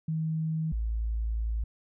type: tone pair in turn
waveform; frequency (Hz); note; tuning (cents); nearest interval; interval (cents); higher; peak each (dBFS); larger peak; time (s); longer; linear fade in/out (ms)
sine; 159.1 / 55.52; D#3 / A1; +39 / +16; octave + tritone; 1823; first; -27; neither; 0.08-0.72 / 0.72-1.64; second; 5
effects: none